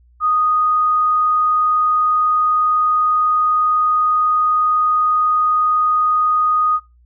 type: tone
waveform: sine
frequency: 1241 Hz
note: D#6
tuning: 5 cents flat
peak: -13 dBFS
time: 0.2-6.8 s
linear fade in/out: 50 ms
effects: noise-tail reverb RT60 0.2 s tail -17 dB re dry + added 60 Hz sine -48 dBFS peak until 7.05 s